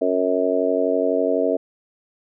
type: harmonic tone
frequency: 92 Hz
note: F#2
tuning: 9 cents flat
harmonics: 3 / 4 / 5 / 6 / 7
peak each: -24 / -27 / -22 / -25 / -22 dBFS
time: 0.01-1.57 s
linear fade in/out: 10 ms
effects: none